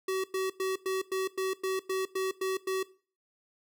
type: tone bursts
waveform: square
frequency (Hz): 379.1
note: F#4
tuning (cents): +42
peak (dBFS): -29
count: 11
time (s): 0.08-2.83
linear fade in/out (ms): 5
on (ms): 160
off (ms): 99
effects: noise-tail reverb RT60 0.4 s tail -19 dB re dry